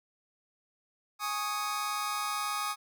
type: chord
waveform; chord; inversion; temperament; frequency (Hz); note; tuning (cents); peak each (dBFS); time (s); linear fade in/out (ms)
sawtooth; Ab suspended fourth; none; just; 830.6 / 1107.5 / 1245.9; Ab5 / Db6 / Eb6; 0 / -2 / +2; -34 / -34 / -29; 1.19-2.76; 50
effects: none